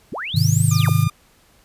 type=linear two-way sweep; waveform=sine; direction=up then down; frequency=90.3 to 8870 to 147.3 Hz; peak=-25 dBFS; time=0.12-0.9 s; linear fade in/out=5 ms; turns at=0.66 s
type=chord; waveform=sine; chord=Ab major; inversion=none; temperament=just; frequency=103.83 / 129.78 / 155.74 Hz; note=Ab2 / C3 / Eb3; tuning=0 / -14 / +2 cents; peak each=-18 dBFS; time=0.34-1.08 s; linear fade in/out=10 ms
type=noise; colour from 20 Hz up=violet; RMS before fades=-30 dBFS; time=0.36-1.04 s; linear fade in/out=5 ms
type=tone; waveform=sawtooth; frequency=1208 Hz; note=D6; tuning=48 cents sharp; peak=-25 dBFS; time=0.71-1.1 s; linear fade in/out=5 ms
effects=pink hiss -55 dBFS RMS until 1.64 s + resampled to 32000 Hz